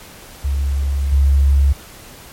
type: tone with level steps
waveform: sine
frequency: 69.3 Hz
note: C#2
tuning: in tune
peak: -15 / -9 dBFS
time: 0.44-1.73 s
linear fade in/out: 10 ms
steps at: 1.12 s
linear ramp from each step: 5 ms
effects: pink hiss -39 dBFS RMS until 2.32 s + MP3 64 kbps